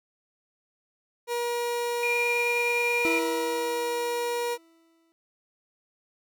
30% pulse tone, 477.6 Hz, A#4, 42 cents sharp, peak -24 dBFS, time 1.27-4.58 s, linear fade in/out 50 ms
sine tone with vibrato, 2408 Hz, D7, 43 cents sharp, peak -25 dBFS, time 2.03-3.19 s, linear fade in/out 2 ms, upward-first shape sine, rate 9.4 Hz, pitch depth 9 cents each way
40% pulse tone with exponential decay, 329.6 Hz, E4, in tune, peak -25 dBFS, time 3.05-5.12 s, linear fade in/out 0 ms, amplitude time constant 450 ms
effects none

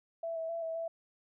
sine tone with pitch steps, 664 / 651 / 669 / 652 / 662 Hz, E5 / E5 / E5 / E5 / E5, +12 / -22 / +25 / -19 / +7 cents, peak -34 dBFS, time 0.23-0.88 s, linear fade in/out 5 ms, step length 130 ms, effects none

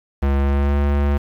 square tone with pitch glide, 69.3 to 71.33 Hz, C#2 to D2, 0 to -50 cents, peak -16 dBFS, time 0.22-1.18 s, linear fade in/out 10 ms, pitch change +50 cents, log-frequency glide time 0.37-0.79 s, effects low-pass 2000 Hz 12 dB/octave + 7-bit

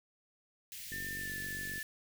white band-stop noise, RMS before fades -46 dBFS, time 0.72-1.83 s, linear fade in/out 0 ms, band 160 to 1800 Hz, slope 48 dB/octave
click train, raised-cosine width 3 ms, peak -36 dBFS, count 42, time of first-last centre 0.92-1.78 s, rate 47.7 Hz
sine tone with pitch glide, 1791 to 1748.1 Hz, A6 to A6, +30 to -12 cents, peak -39 dBFS, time 0.92-1.83 s, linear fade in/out 5 ms, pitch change -42 cents, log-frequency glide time 1.16-1.33 s
effects none

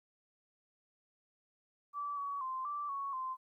sine tone with pitch steps, 1157 / 1130 / 1042 / 1168 / 1110 / 1039 Hz, D6 / C#6 / C6 / D6 / C#6 / C6, -26 / +33 / -7 / -10 / +2 / -12 cents, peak -36 dBFS, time 1.93-3.37 s, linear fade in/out 50 ms, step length 240 ms, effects 13-bit

